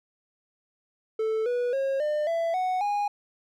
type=tone with pitch steps; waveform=triangle; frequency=440 / 488.2 / 541.7 / 601.1 / 666.9 / 740 / 821.1 Hz; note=A4 / B4 / C#5 / D5 / E5 / F#5 / G#5; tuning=0 / -20 / -40 / +40 / +20 / 0 / -20 cents; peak=-22 dBFS; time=1.19-3.08 s; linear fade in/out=5 ms; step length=270 ms; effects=none